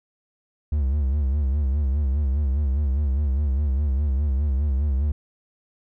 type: tone with vibrato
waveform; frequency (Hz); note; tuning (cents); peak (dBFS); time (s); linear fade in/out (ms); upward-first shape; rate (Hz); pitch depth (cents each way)
triangle; 70; C#2; +18; -17; 0.72-5.12; 5; sine; 4.9; 130
effects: none